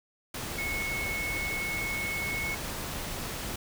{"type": "tone in noise", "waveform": "sine", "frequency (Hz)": 2195, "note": "C#7", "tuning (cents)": -18, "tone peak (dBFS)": -31, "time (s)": [0.58, 2.55], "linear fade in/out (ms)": 5, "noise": "pink", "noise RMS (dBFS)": -36, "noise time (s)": [0.34, 3.56], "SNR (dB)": 2, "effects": []}